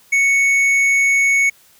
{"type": "tone with tanh clipping", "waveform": "sine", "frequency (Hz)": 2217, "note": "C#7", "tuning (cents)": 0, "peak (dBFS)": -13, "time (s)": [0.12, 1.5], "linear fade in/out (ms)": 10, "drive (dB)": 8, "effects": ["white hiss -51 dBFS RMS until 1.79 s"]}